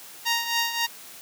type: tone with tremolo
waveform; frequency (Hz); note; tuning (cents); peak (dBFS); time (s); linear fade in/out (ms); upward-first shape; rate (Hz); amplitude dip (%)
10% pulse; 932.3; A#5; 0; -12; 0.25-0.87; 20; triangle; 3.7; 70
effects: white hiss -44 dBFS RMS until 1.21 s + high-pass 150 Hz 12 dB/octave